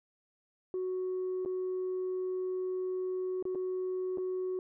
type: tone with dropouts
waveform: sine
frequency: 370 Hz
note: F#4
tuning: in tune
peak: -30 dBFS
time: 0.74-4.59 s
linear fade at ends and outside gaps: 1 ms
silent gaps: 1.45-1.459 / 3.426-3.453 / 3.549-3.555 / 4.174-4.182 s
effects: tanh soft clip ceiling -29 dBFS